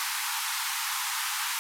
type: band-pass noise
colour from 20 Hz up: pink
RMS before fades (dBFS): -31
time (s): 0-1.59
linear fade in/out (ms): 0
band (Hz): 830 to 15000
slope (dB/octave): 96
effects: none